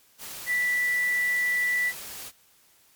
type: tone in noise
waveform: sine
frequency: 1969 Hz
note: B6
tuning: 6 cents flat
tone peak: -22 dBFS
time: 0.46-1.93 s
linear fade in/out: 50 ms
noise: white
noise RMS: -39 dBFS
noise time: 0.18-2.32 s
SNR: +14 dB
effects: white hiss -60 dBFS RMS until 2.95 s + MP3 96 kbps